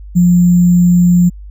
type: tone with sample-and-hold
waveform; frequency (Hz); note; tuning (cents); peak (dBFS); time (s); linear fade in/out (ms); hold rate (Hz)
sine; 176.2; F3; +16; -5; 0.15-1.3; 20; 7350
effects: added 50 Hz sine -28 dBFS peak until 1.5 s